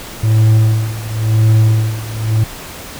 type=tone with tremolo; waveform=triangle; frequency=110 Hz; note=A2; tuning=in tune; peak=-4 dBFS; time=0.23-2.44 s; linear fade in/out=5 ms; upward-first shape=sine; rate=0.95 Hz; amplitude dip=85%; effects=pink hiss -30 dBFS RMS until 2.99 s